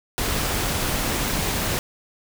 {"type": "noise", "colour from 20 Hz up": "pink", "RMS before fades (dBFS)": -24, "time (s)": [0.18, 1.79], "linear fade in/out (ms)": 0, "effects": []}